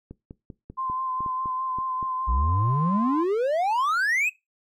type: clicks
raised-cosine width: 3 ms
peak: -26 dBFS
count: 10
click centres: 0.11 / 0.309 / 0.502 / 0.7 / 0.899 / 1.206 / 1.262 / 1.458 / 1.786 / 2.028 s
type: tone with vibrato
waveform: sine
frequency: 1037 Hz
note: C6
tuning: 16 cents flat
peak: -26 dBFS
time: 0.77-3.24 s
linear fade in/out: 20 ms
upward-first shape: sine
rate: 4.9 Hz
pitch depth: 23 cents each way
type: exponential sweep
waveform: triangle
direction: up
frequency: 55 to 2650 Hz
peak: -19 dBFS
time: 2.27-4.3 s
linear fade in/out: 20 ms
effects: noise-tail reverb RT60 0.2 s tail -20 dB re dry